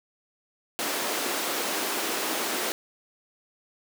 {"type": "high-pass noise", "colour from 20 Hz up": "pink", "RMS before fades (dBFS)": -29, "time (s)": [0.79, 2.72], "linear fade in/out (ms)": 0, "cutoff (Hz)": 280, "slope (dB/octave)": 24, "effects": []}